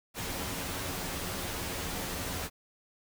pink noise with comb filter, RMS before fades -36 dBFS, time 0.14-2.5 s, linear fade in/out 50 ms, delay 11 ms, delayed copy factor +0.5, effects none

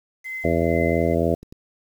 sine tone with tremolo, 2057 Hz, C7, 30 cents flat, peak -27 dBFS, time 0.24-1.15 s, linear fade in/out 20 ms, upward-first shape triangle, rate 2.1 Hz, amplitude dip 80%
harmonic tone, 83.4 Hz, E2, 21 cents sharp, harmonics 1 / 2 / 3 / 4 / 5 / 6 / 7 / 8, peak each -26 / -26 / -26 / -26 / -26 / -26 / -26 / -26 dBFS, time 0.44-1.35 s, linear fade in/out 5 ms
clicks, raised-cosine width 3 ms, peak -27 dBFS, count 6, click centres 0.623 / 0.744 / 0.817 / 0.86 / 1.43 / 1.525 s
effects 8-bit

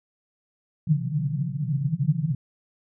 pink band-pass noise, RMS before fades -25 dBFS, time 0.87-2.35 s, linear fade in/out 5 ms, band 130 to 170 Hz, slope 96 dB/octave, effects none

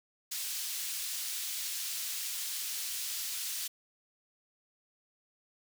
pink high-pass noise, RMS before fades -37 dBFS, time 0.31-3.68 s, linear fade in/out 10 ms, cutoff 3900 Hz, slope 12 dB/octave, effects none

